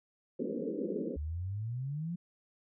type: band-pass noise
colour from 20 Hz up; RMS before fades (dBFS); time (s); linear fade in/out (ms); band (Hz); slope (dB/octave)
white; -36; 0.39-1.17; 10; 170 to 520; 96
type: exponential sweep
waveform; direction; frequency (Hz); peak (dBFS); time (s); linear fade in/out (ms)
sine; up; 70.8 to 178.7; -34; 1.16-2.16; 10
effects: none